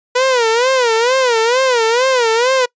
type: tone with vibrato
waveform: sawtooth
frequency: 486.2 Hz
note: B4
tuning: 27 cents flat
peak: -7 dBFS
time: 0.15-2.66 s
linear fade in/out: 10 ms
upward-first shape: sine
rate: 2.2 Hz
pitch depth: 150 cents each way
effects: noise-tail reverb RT60 0.1 s tail -25 dB re dry + resampled to 16000 Hz